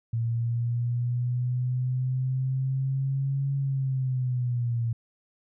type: linear two-way sweep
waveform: sine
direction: up then down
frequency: 115 to 138.59 to 115 Hz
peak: -24 dBFS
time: 0.13-4.93 s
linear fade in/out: 5 ms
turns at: 3.55 s
effects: none